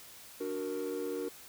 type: chord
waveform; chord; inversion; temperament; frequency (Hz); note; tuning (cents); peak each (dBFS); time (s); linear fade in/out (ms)
triangle; D augmented; none; equal; 293.7 / 370 / 466.2; D4 / F#4 / A#4; 0 / 0 / 0; -37 / -36 / -34; 0.4-1.29; 10
effects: tanh soft clip ceiling -27 dBFS + white hiss -52 dBFS RMS until 1.48 s